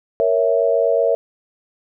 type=chord; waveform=sine; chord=A# diminished; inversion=none; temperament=equal; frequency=466.2 / 554.4 / 659.3 Hz; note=A#4 / C#5 / E5; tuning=0 / 0 / 0 cents; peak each=-18 dBFS; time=0.2-1.15 s; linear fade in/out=0 ms; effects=none